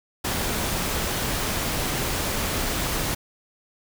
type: noise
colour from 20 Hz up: pink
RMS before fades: -26 dBFS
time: 0.24-3.15 s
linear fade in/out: 10 ms
effects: none